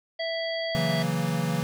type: harmonic tone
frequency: 659.3 Hz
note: E5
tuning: in tune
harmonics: 1 / 3 / 5 / 7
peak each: -29 / -34 / -36 / -37 dBFS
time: 0.19-1.03 s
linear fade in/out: 10 ms
type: chord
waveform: square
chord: F# dominant seventh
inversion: second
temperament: equal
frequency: 138.59 / 164.81 / 185 / 233.1 Hz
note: C#3 / E3 / F#3 / A#3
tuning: 0 / 0 / 0 / 0 cents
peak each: -32 / -28 / -33 / -34 dBFS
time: 0.75-1.63 s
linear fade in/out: 0 ms
effects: none